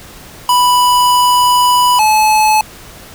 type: tone pair in turn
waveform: square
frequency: 987.8 / 860.8 Hz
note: B5 / A5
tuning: 0 / -38 cents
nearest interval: major second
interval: 238 cents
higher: first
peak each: -8 dBFS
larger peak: neither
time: 0.49-1.99 / 1.99-2.61 s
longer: first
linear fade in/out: 2 ms
effects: pink hiss -35 dBFS RMS until 3.14 s